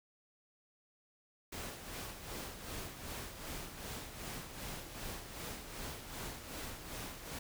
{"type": "noise with tremolo", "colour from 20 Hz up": "pink", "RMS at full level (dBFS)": -43, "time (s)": [1.52, 7.39], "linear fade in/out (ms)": 5, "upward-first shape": "sine", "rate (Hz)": 2.6, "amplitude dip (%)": 55, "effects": []}